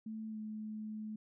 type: tone with pitch glide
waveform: sine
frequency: 219.3 to 215.3 Hz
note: A3 to A3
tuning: -6 to -37 cents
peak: -40 dBFS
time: 0.06-1.16 s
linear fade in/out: 5 ms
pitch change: -31 cents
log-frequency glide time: 0.29-0.38 s
effects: none